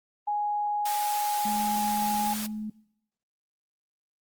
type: tone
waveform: sine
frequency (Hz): 830.6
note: G#5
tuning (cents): 0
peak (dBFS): -25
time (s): 0.27-2.34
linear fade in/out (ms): 10
type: high-pass noise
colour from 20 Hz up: white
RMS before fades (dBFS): -35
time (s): 0.85-2.47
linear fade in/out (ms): 10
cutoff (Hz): 490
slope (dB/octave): 24
type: tone with pitch glide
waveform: sine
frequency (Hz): 211.9 to 214.1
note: G#3 to A3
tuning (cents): +35 to -47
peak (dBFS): -31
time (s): 1.45-2.7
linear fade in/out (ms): 5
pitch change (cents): +18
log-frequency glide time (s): 2.17-2.25
effects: noise-tail reverb RT60 0.8 s tail -23 dB re dry + Opus 24 kbps